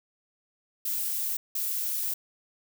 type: noise bursts at uneven times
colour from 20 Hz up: violet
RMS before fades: -30 dBFS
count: 2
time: 0.85-1.37 / 1.55-2.14 s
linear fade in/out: 5 ms
effects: none